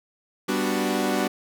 sawtooth chord, G major seventh, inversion none, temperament equal, 196 / 246.9 / 293.7 / 370 Hz, G3 / B3 / D4 / F#4, 0 / 0 / 0 / 0 cents, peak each -24 dBFS, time 0.48-1.28 s, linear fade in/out 10 ms, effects none

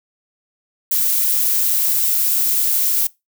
violet noise, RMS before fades -17 dBFS, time 0.91-3.07 s, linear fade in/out 5 ms, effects noise-tail reverb RT60 0.2 s tail -21 dB re dry

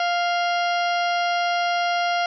harmonic tone with a mistuned harmonic, 698.5 Hz, F5, in tune, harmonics 1 / 2 / 3 / 4 / 5 / 6 / 7 / 8, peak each -21 / -27 / -31 / -33 / -35 / -37 / -38 / -39 dBFS, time 0-2.26 s, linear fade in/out 2 ms, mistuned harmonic 5, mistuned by -110 cents, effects none

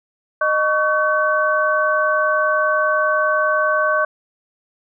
sine tone cluster, 615 / 1125 / 1525 Hz, D#5 / C#6 / G6, -20 / +25 / -48 cents, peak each -19 dBFS, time 0.41-4.05 s, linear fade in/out 5 ms, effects none

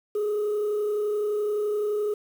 sine tone with frequency modulation, 418.9 Hz, G#4, 15 cents sharp, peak -21 dBFS, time 0.15-2.14 s, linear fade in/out 5 ms, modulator 31.7 Hz, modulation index 0.28, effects tanh soft clip ceiling -22 dBFS + 8-bit

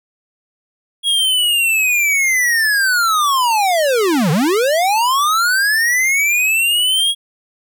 square linear two-way sweep, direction down then up, 3322 to 140 to 3322 Hz, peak -13 dBFS, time 1.03-7.15 s, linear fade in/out 50 ms, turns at 4.31 s, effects none

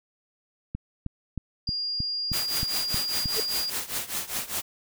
click train, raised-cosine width 5 ms, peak -18 dBFS, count 9, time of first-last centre 0.75-3.258 s, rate 3.19 Hz
sine tone, 4820 Hz, D8, 44 cents sharp, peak -27 dBFS, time 1.67-3.7 s, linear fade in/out 5 ms
white noise with tremolo, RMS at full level -28 dBFS, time 2.32-4.62 s, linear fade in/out 20 ms, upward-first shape triangle, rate 5 Hz, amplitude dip 90%
sine tone with exponential growth, 440 Hz, A4, in tune, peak -22 dBFS, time 3.32-3.4 s, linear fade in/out 2 ms, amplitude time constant 16 ms
effects none

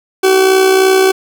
40% pulse tone with amplitude modulation, 380 Hz, F#4, 46 cents sharp, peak -4 dBFS, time 0.23-1.12 s, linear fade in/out 10 ms, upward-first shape sine, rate 63.1 Hz, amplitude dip 45%, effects none

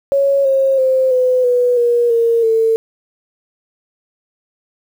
sine tone with pitch steps, 554.4 / 538 / 522.1 / 506.6 / 491.6 / 477.1 / 463 / 449.3 Hz, C#5 / C5 / C5 / B4 / B4 / A#4 / A#4 / A4, 0 / +48 / -4 / +44 / -8 / +40 / -12 / +36 cents, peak -10 dBFS, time 0.12-2.76 s, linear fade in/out 0 ms, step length 330 ms, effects 7-bit

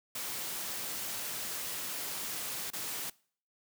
white noise with dropouts, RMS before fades -38 dBFS, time 0.15-3.1 s, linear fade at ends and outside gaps 5 ms, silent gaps 2.704-2.732 s, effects noise-tail reverb RT60 0.5 s tail -23 dB re dry + high-pass 100 Hz 12 dB/octave

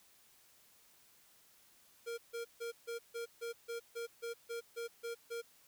square tone bursts, 466.7 Hz, A#4, 2 cents sharp, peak -40 dBFS, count 13, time 2.06-5.42 s, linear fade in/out 20 ms, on 120 ms, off 150 ms, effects white hiss -66 dBFS RMS until 5.67 s

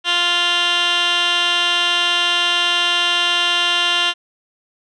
15% pulse tone with band-pass filter, 349.2 Hz, F4, in tune, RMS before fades -17 dBFS, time 0.04-4.14 s, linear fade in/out 50 ms, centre 2800 Hz, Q 3.9, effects resampled to 24000 Hz

